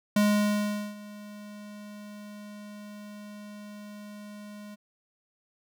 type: tone with ADSR envelope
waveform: square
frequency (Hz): 207.7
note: G#3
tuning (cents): 0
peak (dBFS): -20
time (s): 0.16-4.76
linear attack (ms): 5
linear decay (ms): 780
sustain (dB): -22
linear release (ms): 23
effects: none